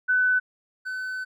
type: tone pair in turn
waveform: sine / triangle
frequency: 1503 / 1513.5 Hz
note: F#6 / F#6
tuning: +27 / +39 cents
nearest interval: unison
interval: 12 cents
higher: second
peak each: -18 / -27 dBFS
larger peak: first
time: 0.08-0.4 / 0.85-1.25 s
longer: second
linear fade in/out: 20 ms
effects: none